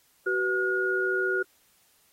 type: tone cluster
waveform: sine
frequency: 376.8 / 491.9 / 1437 Hz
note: F#4 / B4 / F6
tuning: +32 / -7 / +49 cents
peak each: -27 / -35 / -26 dBFS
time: 0.26-1.43 s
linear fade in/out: 10 ms
effects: white hiss -64 dBFS RMS until 2.12 s + AAC 48 kbps